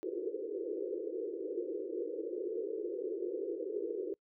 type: band-pass noise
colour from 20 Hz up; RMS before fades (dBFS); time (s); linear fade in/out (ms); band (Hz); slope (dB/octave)
pink; -38; 0.03-4.14; 0; 330 to 500; 96
effects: noise-tail reverb RT60 0.1 s tail -25 dB re dry